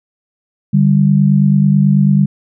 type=tone pair together; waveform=sine; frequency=146.83 / 196 Hz; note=D3 / G3; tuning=0 / 0 cents; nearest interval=perfect fourth; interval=500 cents; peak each=-10 dBFS; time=0.73-2.26 s; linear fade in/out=10 ms; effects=none

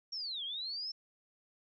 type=linear two-way sweep; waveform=sine; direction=down then up; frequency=5620 to 3136 to 5360 Hz; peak=-37 dBFS; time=0.12-0.92 s; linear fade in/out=10 ms; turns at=0.44 s; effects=none

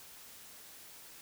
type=silence; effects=white hiss -53 dBFS RMS until 1.21 s

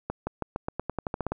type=accelerating click train; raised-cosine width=1 ms; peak=-15 dBFS; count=13; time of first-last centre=0.1-1.32 s; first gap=170 ms; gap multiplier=0.9; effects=none

